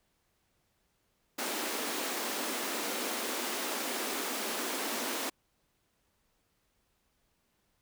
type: high-pass noise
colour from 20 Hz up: pink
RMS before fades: -35 dBFS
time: 1.38-5.3 s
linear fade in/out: 10 ms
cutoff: 230 Hz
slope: 48 dB/octave
effects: pink hiss -75 dBFS RMS until 7.81 s